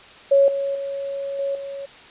sine tone with level steps, 554.4 Hz, C#5, in tune, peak -11 / -21 / -25 / -21 / -29 dBFS, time 0.31-1.86 s, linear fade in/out 10 ms, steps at 0.48 / 0.75 / 1.39 / 1.55 s, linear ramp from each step 2 ms, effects white hiss -44 dBFS RMS until 2.1 s + resampled to 8000 Hz

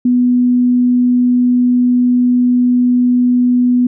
sine tone, 246.9 Hz, B3, in tune, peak -8 dBFS, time 0.05-3.87 s, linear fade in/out 5 ms, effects none

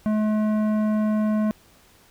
triangle tone with tanh clipping, 214 Hz, A3, 48 cents flat, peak -21 dBFS, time 0.06-1.51 s, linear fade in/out 0 ms, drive 17 dB, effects pink hiss -55 dBFS RMS until 2.1 s

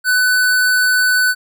square tone, 1499 Hz, F#6, 22 cents sharp, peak -12 dBFS, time 0.04-1.35 s, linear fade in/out 50 ms, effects none

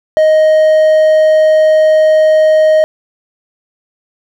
triangle tone, 624 Hz, D#5, 5 cents sharp, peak -3 dBFS, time 0.17-2.84 s, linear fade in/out 0 ms, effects none

